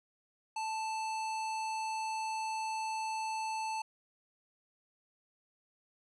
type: tone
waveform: square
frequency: 880 Hz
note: A5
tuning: in tune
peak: -35 dBFS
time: 0.56-3.82 s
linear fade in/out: 5 ms
effects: resampled to 22050 Hz